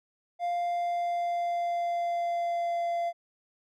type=tone with pitch glide; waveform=triangle; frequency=698.5 to 686.9 Hz; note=F5 to F5; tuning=0 to -29 cents; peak=-25 dBFS; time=0.39-3.13 s; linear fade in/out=50 ms; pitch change=-29 cents; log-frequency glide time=0.53-2.88 s; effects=none